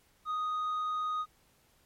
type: tone with tanh clipping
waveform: sine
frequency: 1244.5 Hz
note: D#6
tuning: in tune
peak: -31 dBFS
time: 0.25-1.26 s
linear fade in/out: 50 ms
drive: 3 dB
effects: pink hiss -67 dBFS RMS until 1.85 s + MP3 64 kbps